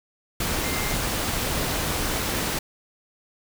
sine tone in noise, 2097 Hz, C7, 3 cents sharp, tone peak -33 dBFS, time 0.64-0.95 s, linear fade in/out 5 ms, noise pink, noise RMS -26 dBFS, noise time 0.4-2.59 s, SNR -10 dB, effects none

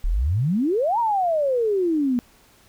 sine exponential two-way sweep, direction up then down, 33.57 to 966 to 236.4 Hz, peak -18 dBFS, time 0.04-2.19 s, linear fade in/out 0 ms, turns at 0.99 s, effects pink hiss -55 dBFS RMS until 2.68 s

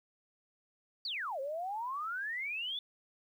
sine exponential two-way sweep, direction down then up, 4760 to 523.3 to 3536 Hz, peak -35 dBFS, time 1.05-2.79 s, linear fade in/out 2 ms, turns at 1.4 s, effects 11-bit

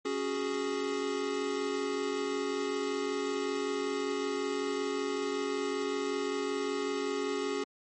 square chord, C# suspended fourth, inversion none, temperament equal, 277.2 / 370 / 415.3 Hz, C#4 / F#4 / G#4, 0 / 0 / 0 cents, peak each -37 / -37 / -34 dBFS, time 0.05-7.64 s, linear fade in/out 5 ms, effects MP3 32 kbps

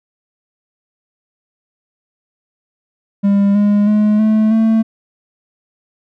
triangle tone with pitch steps, 200.2 / 205.6 / 211.1 / 216.8 / 222.6 Hz, G3 / G#3 / G#3 / A3 / A3, +37 / -17 / +29 / -25 / +20 cents, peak -7 dBFS, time 3.23-4.83 s, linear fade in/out 20 ms, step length 320 ms, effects none

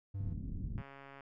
triangle tone, 98.2 Hz, G2, 4 cents sharp, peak -35 dBFS, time 0.14-0.34 s, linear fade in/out 10 ms
pink low-pass noise, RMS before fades -40 dBFS, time 0.2-0.82 s, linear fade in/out 5 ms, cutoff 230 Hz, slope 24 dB/octave
click train, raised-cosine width 0.5 ms, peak -37 dBFS, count 60, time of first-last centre 0.78-1.208 s, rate 138 Hz
effects none

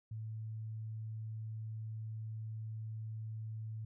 sine tone, 110 Hz, A2, in tune, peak -40 dBFS, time 0.11-3.85 s, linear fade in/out 5 ms, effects none

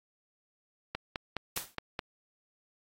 click train, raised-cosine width 0.3 ms, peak -17 dBFS, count 6, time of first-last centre 0.95-1.992 s, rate 4.8 Hz
white noise with exponential decay, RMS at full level -31 dBFS, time 1.56-1.75 s, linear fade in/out 5 ms, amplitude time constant 40 ms
effects AAC 48 kbps

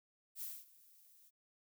violet noise with ADSR envelope, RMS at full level -43 dBFS, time 0.35-1.31 s, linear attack 68 ms, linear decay 230 ms, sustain -22 dB, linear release 34 ms, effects none

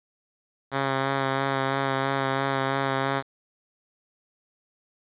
5% pulse tone with vibrato, 135.6 Hz, C#3, 38 cents flat, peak -12 dBFS, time 0.71-3.23 s, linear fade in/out 50 ms, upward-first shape sine, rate 3 Hz, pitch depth 20 cents each way, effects resampled to 8000 Hz + 9-bit

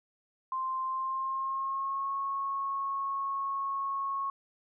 sine tone with pitch glide, 1046.5 to 1097.3 Hz, C6 to C#6, 0 to -18 cents, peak -30 dBFS, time 0.52-4.3 s, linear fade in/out 2 ms, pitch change +82 cents, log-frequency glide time 0.85-2.13 s, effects none

